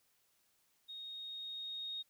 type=tone with level ramp; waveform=sine; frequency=3728 Hz; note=A#7; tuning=1 cent flat; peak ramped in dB=-45 to -39 dBFS; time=0.88-2.03 s; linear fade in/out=20 ms; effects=white hiss -75 dBFS RMS until 2.09 s